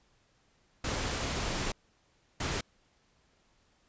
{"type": "noise bursts at uneven times", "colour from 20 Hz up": "pink", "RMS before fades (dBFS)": -33, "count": 2, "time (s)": [[0.84, 1.72], [2.4, 2.61]], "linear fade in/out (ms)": 5, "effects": ["pink hiss -69 dBFS RMS until 3.88 s", "resampled to 16000 Hz"]}